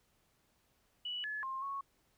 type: tone with pitch steps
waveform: sine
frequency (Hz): 2949 / 1712 / 1061 / 1105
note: F#7 / A6 / C6 / C#6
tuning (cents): -6 / -48 / +24 / -6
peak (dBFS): -37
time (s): 1.05-1.81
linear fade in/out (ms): 5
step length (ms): 190
effects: pink hiss -74 dBFS RMS until 2.17 s